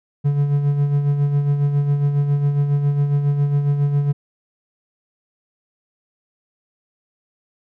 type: tone with tremolo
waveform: triangle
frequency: 143.4 Hz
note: D3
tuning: 41 cents flat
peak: -11 dBFS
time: 0.24-4.13 s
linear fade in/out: 20 ms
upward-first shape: sine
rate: 7.3 Hz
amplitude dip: 50%
effects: none